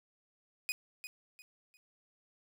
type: tone with echo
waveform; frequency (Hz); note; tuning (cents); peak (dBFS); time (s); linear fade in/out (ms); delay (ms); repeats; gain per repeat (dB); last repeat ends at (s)
sawtooth; 2489; D#7; 0; -29; 0.69-0.72; 0; 350; 3; -10; 1.77
effects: none